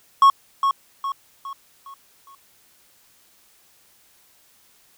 triangle tone with echo, 1099 Hz, C#6, 15 cents flat, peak -7 dBFS, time 0.22-0.3 s, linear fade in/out 2 ms, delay 410 ms, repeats 5, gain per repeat -7 dB, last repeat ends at 2.35 s, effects white hiss -57 dBFS RMS until 4.97 s

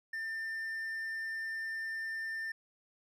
triangle tone, 1795 Hz, A6, 34 cents sharp, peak -34 dBFS, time 0.13-2.52 s, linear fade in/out 5 ms, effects none

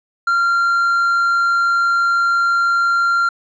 triangle tone, 1383 Hz, F6, 17 cents flat, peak -11 dBFS, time 0.27-3.29 s, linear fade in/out 5 ms, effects resampled to 16000 Hz

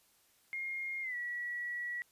sine tone with pitch glide, 2133 to 1933.5 Hz, C7 to B6, +33 to -37 cents, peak -36 dBFS, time 0.53-2.02 s, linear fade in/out 0 ms, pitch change -170 cents, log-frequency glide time 1.02-1.16 s, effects white hiss -69 dBFS RMS until 2.11 s + resampled to 32000 Hz

